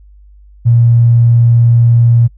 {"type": "tone with tanh clipping", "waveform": "triangle", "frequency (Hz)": 117.9, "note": "A#2", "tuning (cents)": 20, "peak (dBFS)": -4, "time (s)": [0.65, 2.28], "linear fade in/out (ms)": 20, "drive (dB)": 3, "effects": ["noise-tail reverb RT60 0.1 s tail -26 dB re dry", "added 50 Hz sine -37 dBFS peak until 2.37 s"]}